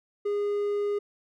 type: tone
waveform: triangle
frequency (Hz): 410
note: G#4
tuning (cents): -22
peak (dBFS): -23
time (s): 0.25-0.99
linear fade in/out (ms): 10
effects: none